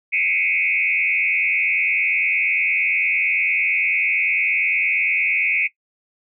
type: tone with frequency modulation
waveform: sine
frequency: 2349 Hz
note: D7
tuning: in tune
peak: -16 dBFS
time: 0.12-5.68 s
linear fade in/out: 20 ms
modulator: 88.8 Hz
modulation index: 2.6
effects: noise-tail reverb RT60 0.1 s tail -18 dB re dry